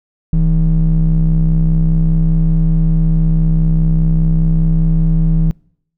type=ring-modulated tone; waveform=triangle; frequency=65 Hz; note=C2; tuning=11 cents flat; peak=-4 dBFS; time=0.33-5.51 s; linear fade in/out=0 ms; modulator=97.4 Hz; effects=noise-tail reverb RT60 0.7 s tail -26 dB re dry